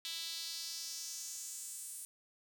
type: tone with high-pass filter sweep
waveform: sawtooth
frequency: 329.6 Hz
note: E4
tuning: in tune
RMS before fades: -44 dBFS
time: 0.05-2.05 s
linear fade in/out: 0 ms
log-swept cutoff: 3600 to 9300 Hz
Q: 2.9
effects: none